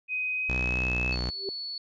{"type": "tone with pitch glide", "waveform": "sine", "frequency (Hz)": [2510, 2593], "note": ["D#7", "E7"], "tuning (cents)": [15, -29], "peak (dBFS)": -27, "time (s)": [0.08, 1.17], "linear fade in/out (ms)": 50, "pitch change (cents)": 56, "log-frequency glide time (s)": [0.36, 0.95]}
{"type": "tone with vibrato", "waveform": "sawtooth", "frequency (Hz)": 62, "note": "B1", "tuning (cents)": 7, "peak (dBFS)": -25, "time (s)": [0.49, 1.3], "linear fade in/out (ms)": 0, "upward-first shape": "sine", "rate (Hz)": 3.7, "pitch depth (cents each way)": 24}
{"type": "tone", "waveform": "sine", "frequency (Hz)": 4425, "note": "C#8", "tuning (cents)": -4, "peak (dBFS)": -33, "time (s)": [1.12, 1.78], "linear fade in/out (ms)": 2}
{"type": "tone with exponential growth", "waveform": "sine", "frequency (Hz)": 392, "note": "G4", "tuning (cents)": 0, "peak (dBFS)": -27, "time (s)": [1.32, 1.49], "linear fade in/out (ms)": 1, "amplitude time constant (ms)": 36}
{"effects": ["resampled to 16000 Hz"]}